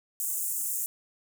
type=high-pass noise; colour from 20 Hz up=pink; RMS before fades=-31 dBFS; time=0.2-0.86 s; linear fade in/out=0 ms; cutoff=7100 Hz; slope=48 dB/octave; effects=none